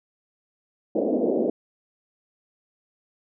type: band-pass noise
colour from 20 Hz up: pink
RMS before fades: -23 dBFS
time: 0.95-1.5 s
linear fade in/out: 5 ms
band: 220 to 620 Hz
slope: 48 dB/octave
effects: none